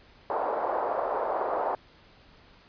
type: band-pass noise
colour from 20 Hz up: pink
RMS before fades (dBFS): -29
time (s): 0.3-1.75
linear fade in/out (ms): 0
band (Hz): 500 to 1000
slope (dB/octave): 24
effects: pink hiss -56 dBFS RMS until 2.68 s + resampled to 11025 Hz